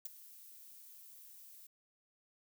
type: noise with ADSR envelope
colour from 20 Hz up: violet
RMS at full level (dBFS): -40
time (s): 0.05-1.67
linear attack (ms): 6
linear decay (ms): 18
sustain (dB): -16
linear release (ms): 6
effects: none